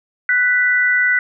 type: tone pair together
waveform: sine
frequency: 1487 / 1975.5 Hz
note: F#6 / B6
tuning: +8 / 0 cents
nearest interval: perfect fourth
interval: 492 cents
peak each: -15 dBFS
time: 0.29-1.19 s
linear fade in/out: 2 ms
effects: none